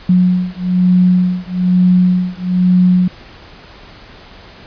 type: beating tone pair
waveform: sine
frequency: 180.8 / 181.9 Hz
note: F#3 / F#3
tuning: -40 / -29 cents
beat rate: 1.1 Hz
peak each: -12 dBFS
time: 0.09-3.08 s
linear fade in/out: 5 ms
effects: pink hiss -38 dBFS RMS until 4.66 s + resampled to 11025 Hz